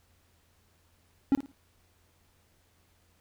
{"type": "tone with echo", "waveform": "triangle", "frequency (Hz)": 274.7, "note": "C#4", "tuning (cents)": -16, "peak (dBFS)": -17, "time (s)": [1.32, 1.35], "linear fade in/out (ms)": 0, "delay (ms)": 55, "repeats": 3, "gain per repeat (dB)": -12, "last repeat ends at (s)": 1.515, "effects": ["added 86 Hz sine -68 dBFS peak until 3.2 s", "pink hiss -68 dBFS RMS until 3.2 s"]}